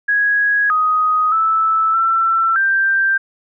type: tone with pitch steps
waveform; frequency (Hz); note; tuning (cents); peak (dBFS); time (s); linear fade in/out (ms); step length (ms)
sine; 1660 / 1252 / 1313 / 1341 / 1576; G#6 / D#6 / E6 / E6 / G6; -1 / +10 / -7 / +29 / +9; -12; 0.08-3.18; 10; 620
effects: none